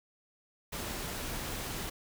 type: noise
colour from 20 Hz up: pink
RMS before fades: -38 dBFS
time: 0.72-1.9 s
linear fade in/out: 10 ms
effects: none